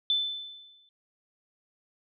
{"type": "tone with exponential decay", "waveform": "sine", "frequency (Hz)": 3520, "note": "A7", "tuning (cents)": 0, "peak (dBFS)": -21, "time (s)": [0.1, 0.89], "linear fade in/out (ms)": 1, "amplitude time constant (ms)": 170, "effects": []}